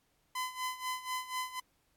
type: tone with tremolo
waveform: sawtooth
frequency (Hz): 1016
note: B5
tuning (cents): +49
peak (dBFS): -29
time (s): 0.35-1.6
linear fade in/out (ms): 5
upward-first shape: sine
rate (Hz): 4.1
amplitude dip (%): 80
effects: pink hiss -74 dBFS RMS until 1.96 s + AAC 64 kbps